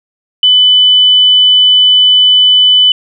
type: tone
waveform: sine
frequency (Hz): 3000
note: F#7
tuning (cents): +23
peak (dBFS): -3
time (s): 0.43-2.92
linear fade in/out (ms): 2
effects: none